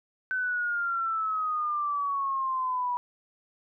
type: exponential sweep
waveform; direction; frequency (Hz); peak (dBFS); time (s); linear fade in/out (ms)
sine; down; 1526 to 971; -26; 0.31-2.97; 0
effects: none